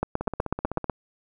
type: two click trains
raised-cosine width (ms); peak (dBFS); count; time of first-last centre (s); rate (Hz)
1; -16 / -10; 11 / 8; 0.21-0.843 / 0.03-0.897; 15.8 / 8.07
effects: none